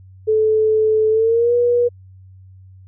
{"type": "tone with pitch glide", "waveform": "sine", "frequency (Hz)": [434.7, 482.3], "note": ["A4", "B4"], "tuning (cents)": [-21, -41], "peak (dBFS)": -12, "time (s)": [0.27, 1.89], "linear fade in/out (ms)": 20, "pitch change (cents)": 180, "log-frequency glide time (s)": [1.1, 1.54], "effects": ["added 94 Hz sine -40 dBFS peak until 2.87 s"]}